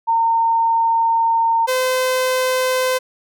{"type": "tone pair in turn", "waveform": ["sine", "sawtooth"], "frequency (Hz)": [914, 513], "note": ["A#5", "C5"], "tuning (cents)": [-34, -34], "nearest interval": "minor seventh", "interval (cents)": 1000, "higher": "first", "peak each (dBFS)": [-13, -12], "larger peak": "second", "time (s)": [[0.07, 1.67], [1.67, 2.99]], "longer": "first", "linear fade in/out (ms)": 20, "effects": []}